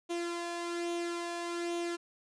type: tone with flanger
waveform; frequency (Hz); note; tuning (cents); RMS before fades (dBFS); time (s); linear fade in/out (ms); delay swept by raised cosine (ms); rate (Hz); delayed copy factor
sawtooth; 343.7; F4; -28; -36; 0.09-1.97; 20; 0.3 to 1.19; 1.2; +0.5
effects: resampled to 22050 Hz